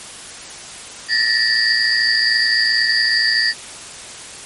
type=tone cluster; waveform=sine; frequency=1774 / 1888 / 4575 / 4874 Hz; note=A6 / A#6 / D8 / D#8; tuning=+14 / +22 / -46 / -37 cents; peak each=-19 dBFS; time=1.08-3.54 s; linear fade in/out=50 ms; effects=white hiss -34 dBFS RMS until 4.45 s + MP3 48 kbps